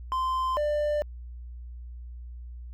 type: tone pair in turn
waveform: triangle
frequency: 1038 / 594.2 Hz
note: C6 / D5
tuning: -14 / +20 cents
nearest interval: minor seventh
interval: 966 cents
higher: first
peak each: -23 / -22 dBFS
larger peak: second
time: 0.12-0.57 / 0.57-1.02 s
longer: neither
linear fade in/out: 0 ms
effects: added 60 Hz sine -38 dBFS peak until 2.73 s